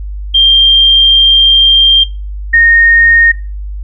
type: tone pair in turn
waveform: sine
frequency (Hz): 3183 / 1848.2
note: G7 / A#6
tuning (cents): +26 / -15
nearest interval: major sixth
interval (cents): 941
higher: first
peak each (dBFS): -3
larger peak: neither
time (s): 0.34-2.04 / 2.53-3.32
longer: first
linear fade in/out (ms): 10
effects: noise-tail reverb RT60 0.3 s tail -18 dB re dry + added 50 Hz sine -18 dBFS peak until 3.83 s